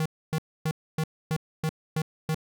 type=tone bursts; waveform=square; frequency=157.4 Hz; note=D#3; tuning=20 cents sharp; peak=-25 dBFS; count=8; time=0-2.346 s; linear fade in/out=2 ms; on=57 ms; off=270 ms; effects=none